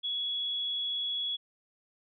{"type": "tone", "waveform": "sine", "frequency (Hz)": 3366, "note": "G#7", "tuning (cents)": 23, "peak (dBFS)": -30, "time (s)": [0.03, 1.37], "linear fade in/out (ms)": 20, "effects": []}